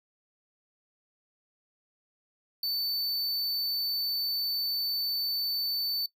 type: tone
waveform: square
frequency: 4523 Hz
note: C#8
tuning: 34 cents sharp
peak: -29 dBFS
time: 2.63-6.06 s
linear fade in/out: 2 ms
effects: noise-tail reverb RT60 0.1 s tail -22 dB re dry

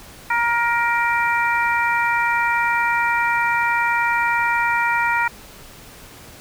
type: harmonic tone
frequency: 470.3 Hz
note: A#4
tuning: 15 cents sharp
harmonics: 2 / 3 / 4 / 5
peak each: -20 / -22 / -23 / -24 dBFS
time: 0.3-5.28 s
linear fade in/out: 5 ms
effects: pink hiss -42 dBFS RMS until 6.4 s

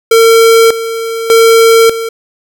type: tone with tremolo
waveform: square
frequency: 454.7 Hz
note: A#4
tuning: 43 cents flat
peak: -3 dBFS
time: 0.11-2.09 s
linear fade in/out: 5 ms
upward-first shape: square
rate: 0.84 Hz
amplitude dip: 75%
effects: none

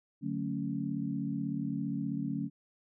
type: chord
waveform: sine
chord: D major seventh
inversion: none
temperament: equal with one note detuned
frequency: 146.83 / 185 / 221.7 / 277.2 Hz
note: D3 / F#3 / A3 / C#4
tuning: 0 / 0 / +13 / 0 cents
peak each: -38 / -38 / -37 / -36 dBFS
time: 0.21-2.5 s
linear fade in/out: 50 ms
effects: none

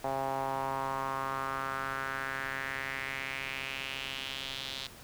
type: tone with band-pass filter sweep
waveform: sawtooth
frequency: 134.8 Hz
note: C#3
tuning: 48 cents flat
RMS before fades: -36 dBFS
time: 0.04-4.87 s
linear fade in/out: 5 ms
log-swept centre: 750 to 3800 Hz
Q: 3.3
effects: pink hiss -51 dBFS RMS until 5.03 s

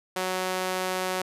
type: tone with high-pass filter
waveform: sawtooth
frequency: 185.3 Hz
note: F#3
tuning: 3 cents sharp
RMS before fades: -29 dBFS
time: 0.16-1.22 s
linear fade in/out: 5 ms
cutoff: 480 Hz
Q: 0.84
effects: resampled to 32000 Hz

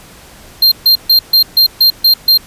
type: tone bursts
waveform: square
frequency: 4186 Hz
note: C8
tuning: in tune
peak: -5 dBFS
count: 8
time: 0.62-2.376 s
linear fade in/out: 5 ms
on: 97 ms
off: 140 ms
effects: pink hiss -38 dBFS RMS until 2.46 s + resampled to 32000 Hz

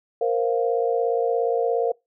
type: chord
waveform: sine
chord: Bb suspended second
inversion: none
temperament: equal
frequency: 466.2 / 523.3 / 698.5 Hz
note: Bb4 / C5 / F5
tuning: 0 / 0 / 0 cents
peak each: -21 / -26 / -26 dBFS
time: 0.21-1.92 s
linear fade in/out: 5 ms
effects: noise-tail reverb RT60 0.2 s tail -24 dB re dry

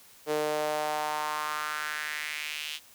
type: tone with high-pass filter sweep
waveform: sawtooth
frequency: 151.6 Hz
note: D#3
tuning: 45 cents flat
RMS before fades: -32 dBFS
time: 0.26-2.8 s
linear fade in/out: 50 ms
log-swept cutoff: 440 to 3100 Hz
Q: 3.1
effects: white hiss -55 dBFS RMS until 2.94 s

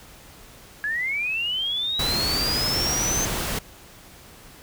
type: linear sweep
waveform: sine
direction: up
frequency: 1661.2 to 6290 Hz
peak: -23 dBFS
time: 0.84-3.25 s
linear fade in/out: 0 ms
type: noise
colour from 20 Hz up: pink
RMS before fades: -27 dBFS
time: 1.99-3.59 s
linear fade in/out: 5 ms
effects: pink hiss -47 dBFS RMS until 4.62 s

